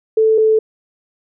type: tone pair in turn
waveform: sine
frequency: 440 / 437.7 Hz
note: A4 / A4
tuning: 0 / -9 cents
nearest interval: unison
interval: 9 cents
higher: first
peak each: -9 dBFS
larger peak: neither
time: 0.17-0.38 / 0.38-0.59 s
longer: neither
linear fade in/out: 5 ms
effects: none